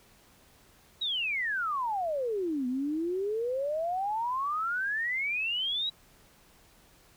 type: exponential two-way sweep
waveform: sine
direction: down then up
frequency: 3914 to 244.6 to 3914 Hz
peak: -28 dBFS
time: 1.01-5.9 s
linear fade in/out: 10 ms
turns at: 2.67 s
effects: pink hiss -60 dBFS RMS until 7.16 s